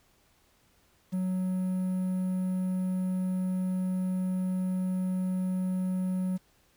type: tone with quantisation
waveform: triangle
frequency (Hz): 185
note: F#3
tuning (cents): 0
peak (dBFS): -25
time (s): 1.12-6.38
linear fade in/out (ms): 20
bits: 9
effects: pink hiss -66 dBFS RMS until 6.76 s